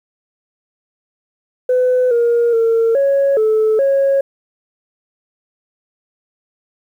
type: tone with pitch steps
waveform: sine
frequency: 504 / 471.6 / 455.9 / 554 / 435.5 / 549 Hz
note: B4 / A#4 / A#4 / C#5 / A4 / C#5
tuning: +35 / +20 / -39 / -1 / -18 / -17 cents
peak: -9 dBFS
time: 1.69-4.21 s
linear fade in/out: 5 ms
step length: 420 ms
effects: tanh soft clip ceiling -8 dBFS + 8-bit